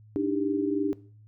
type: tone cluster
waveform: sine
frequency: 293.6 / 316.5 / 395.9 Hz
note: D4 / D#4 / G4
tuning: 0 / +30 / +17 cents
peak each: -26 / -31 / -30 dBFS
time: 0.16-0.93 s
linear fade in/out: 0 ms
effects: noise-tail reverb RT60 0.5 s tail -20 dB re dry + added 107 Hz sine -50 dBFS peak until 1.27 s